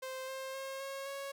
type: tone with pitch steps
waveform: sawtooth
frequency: 522 / 529.6 / 537.3 / 545.1 / 553 Hz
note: C5 / C5 / C5 / C#5 / C#5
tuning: -4 / +21 / +46 / -29 / -4 cents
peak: -36 dBFS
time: 0.02-1.32 s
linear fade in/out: 10 ms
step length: 260 ms
effects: none